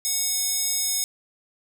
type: tone with high-pass filter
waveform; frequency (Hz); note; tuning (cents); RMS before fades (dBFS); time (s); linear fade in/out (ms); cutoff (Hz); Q
square; 733; F#5; -16; -25; 0.05-1.04; 0; 6200; 1.8
effects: none